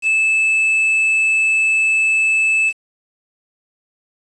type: tone with quantisation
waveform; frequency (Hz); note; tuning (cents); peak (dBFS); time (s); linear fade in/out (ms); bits
triangle; 2620; E7; -11; -11; 0.02-2.73; 50; 6
effects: resampled to 22050 Hz